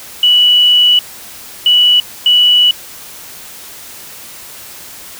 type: tone bursts at uneven times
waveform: sine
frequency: 2949 Hz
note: F#7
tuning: 6 cents flat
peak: -5 dBFS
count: 3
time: 0.23-0.99 / 1.66-2 / 2.26-2.71 s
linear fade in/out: 2 ms
effects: white hiss -32 dBFS RMS until 5.19 s